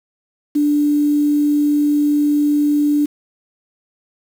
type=tone with quantisation; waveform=sine; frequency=293.7 Hz; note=D4; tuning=in tune; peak=-12 dBFS; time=0.55-3.06 s; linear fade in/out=10 ms; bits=6; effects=none